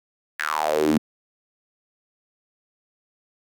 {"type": "tone with high-pass filter sweep", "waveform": "sawtooth", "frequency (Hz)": 77.1, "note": "D#2", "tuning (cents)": -15, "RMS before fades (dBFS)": -22, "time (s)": [0.39, 0.98], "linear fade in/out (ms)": 10, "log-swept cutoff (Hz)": [1800, 220], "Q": 6.4, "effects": []}